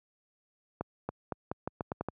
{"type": "accelerating click train", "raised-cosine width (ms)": 1, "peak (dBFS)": -19, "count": 9, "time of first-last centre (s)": [0.81, 2.086], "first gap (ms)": 280, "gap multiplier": 0.83, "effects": ["high-pass 80 Hz 12 dB/octave"]}